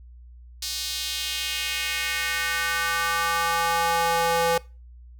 square tone with high-pass filter sweep, 167.7 Hz, E3, 30 cents sharp, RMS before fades -25 dBFS, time 0.62-4.58 s, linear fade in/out 5 ms, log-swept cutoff 4500 to 580 Hz, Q 2, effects noise-tail reverb RT60 0.3 s tail -22 dB re dry + added 60 Hz sine -43 dBFS peak until 5.19 s

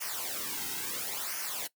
white noise with flanger, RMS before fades -36 dBFS, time 0-1.68 s, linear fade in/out 20 ms, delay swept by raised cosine 0.25 to 1.75 ms, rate 0.73 Hz, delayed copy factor -0.75, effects noise-tail reverb RT60 0.1 s tail -19 dB re dry

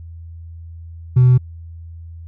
triangle tone with hard clipping, 125.9 Hz, B2, 34 cents sharp, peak -7 dBFS, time 1.16-1.38 s, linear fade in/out 10 ms, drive 2 dB, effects added 83 Hz sine -32 dBFS peak until 2.27 s

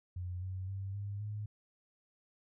sine tone with pitch steps, 90 / 93.55 / 97.24 / 101.08 / 105.07 Hz, F#2 / F#2 / G2 / G#2 / G#2, -47 / +20 / -13 / -46 / +21 cents, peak -37 dBFS, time 0.16-1.46 s, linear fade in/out 5 ms, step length 260 ms, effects none

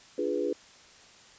sine chord, D diminished seventh, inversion none, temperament equal, 293.7 / 349.2 / 415.3 / 493.9 Hz, D4 / F4 / Ab4 / Cb5, 0 / 0 / 0 / 0 cents, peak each -34 / -33 / -31 / -32 dBFS, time 0.18-0.53 s, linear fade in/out 5 ms, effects white hiss -54 dBFS RMS until 1.38 s + resampled to 16000 Hz

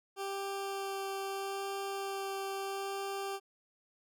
20% pulse tone with vibrato, 392 Hz, G4, in tune, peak -31 dBFS, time 0.16-3.4 s, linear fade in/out 50 ms, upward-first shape sine, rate 0.77 Hz, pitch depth 8 cents each way, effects none

